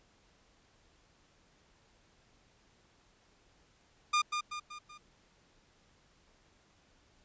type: tone with echo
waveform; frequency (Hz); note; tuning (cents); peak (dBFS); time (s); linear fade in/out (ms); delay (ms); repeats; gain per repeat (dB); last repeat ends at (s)
sawtooth; 1210; D#6; -49; -22; 4.13-4.22; 10; 190; 4; -6; 4.98
effects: pink hiss -67 dBFS RMS until 7.24 s + resampled to 16000 Hz